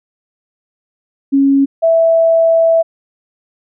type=tone pair in turn; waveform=sine; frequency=275.5 / 658.3 Hz; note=C#4 / E5; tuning=-11 / -3 cents; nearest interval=octave + minor third; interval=1508 cents; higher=second; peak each=-7 dBFS; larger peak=neither; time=1.32-1.66 / 1.82-2.83 s; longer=second; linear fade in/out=20 ms; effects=none